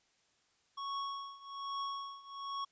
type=tone with tremolo; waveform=square; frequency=1108.7 Hz; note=C#6; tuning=in tune; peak=-36 dBFS; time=0.77-2.65 s; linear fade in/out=10 ms; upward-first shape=triangle; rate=1.2 Hz; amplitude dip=90%; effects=white hiss -73 dBFS RMS until 2.71 s + resampled to 16000 Hz